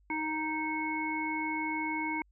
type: harmonic tone with a mistuned harmonic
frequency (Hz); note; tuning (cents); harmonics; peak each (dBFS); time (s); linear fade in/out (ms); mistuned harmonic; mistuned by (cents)
311.1; D#4; 0; 1 / 3 / 5 / 7; -35 / -35 / -47 / -35; 0.1-2.22; 2; 7; +15
effects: added 50 Hz sine -62 dBFS peak until 2.31 s